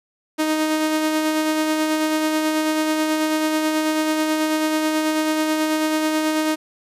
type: tone with tremolo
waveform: sawtooth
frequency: 311.1 Hz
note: D#4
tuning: in tune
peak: -13 dBFS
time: 0.38-6.56 s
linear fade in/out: 20 ms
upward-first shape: sine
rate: 9.2 Hz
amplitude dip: 30%
effects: resampled to 32000 Hz + 9-bit